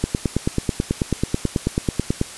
click train, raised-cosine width 3 ms, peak -5 dBFS, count 21, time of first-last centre 0.04-2.214 s, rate 9.2 Hz, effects white hiss -36 dBFS RMS until 2.37 s + resampled to 24000 Hz

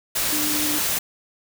sine tone in noise, 300 Hz, D4, 37 cents sharp, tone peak -27 dBFS, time 0.32-0.79 s, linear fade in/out 10 ms, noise white, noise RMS -23 dBFS, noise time 0.15-0.99 s, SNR -7 dB, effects none

